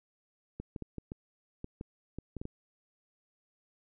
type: clicks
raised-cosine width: 3 ms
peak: -26 dBFS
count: 11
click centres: 0.6 / 0.762 / 0.823 / 0.983 / 1.119 / 1.644 / 1.811 / 2.186 / 2.367 / 2.415 / 2.454 s
effects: none